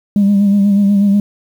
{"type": "tone with vibrato", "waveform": "sine", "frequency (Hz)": 201.1, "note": "G3", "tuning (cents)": 44, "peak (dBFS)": -6, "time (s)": [0.16, 1.2], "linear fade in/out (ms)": 2, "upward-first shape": "sine", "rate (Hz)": 8.2, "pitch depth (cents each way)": 38, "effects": ["tanh soft clip ceiling -5 dBFS", "7-bit"]}